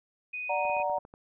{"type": "tone", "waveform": "sine", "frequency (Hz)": 2489, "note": "D#7", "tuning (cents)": 0, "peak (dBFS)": -33, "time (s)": [0.33, 0.83], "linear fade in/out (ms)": 10}
{"type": "chord", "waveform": "sine", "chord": "D augmented", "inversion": "none", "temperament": "equal", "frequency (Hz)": [587.3, 740, 932.3], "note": ["D5", "F#5", "A#5"], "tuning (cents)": [0, 0, 0], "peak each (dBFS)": -31, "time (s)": [0.49, 0.99], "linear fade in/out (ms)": 10}
{"type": "clicks", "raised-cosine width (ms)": 1, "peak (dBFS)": -34, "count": 8, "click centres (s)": [0.652, 0.698, 0.767, 0.8, 0.898, 0.983, 1.051, 1.139]}
{"effects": []}